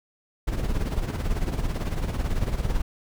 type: noise with tremolo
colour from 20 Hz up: brown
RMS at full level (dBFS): -23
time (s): 0.47-2.82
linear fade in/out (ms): 10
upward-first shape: sine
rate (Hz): 18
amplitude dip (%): 65
effects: none